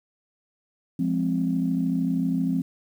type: chord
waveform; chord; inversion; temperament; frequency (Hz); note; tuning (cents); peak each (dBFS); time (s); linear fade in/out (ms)
sine; F minor; none; equal; 174.61 / 207.7 / 261.6; F3 / Ab3 / C4; 0 / 0 / 0; -25 / -29 / -24; 0.99-2.62; 5
effects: tanh soft clip ceiling -12 dBFS + 9-bit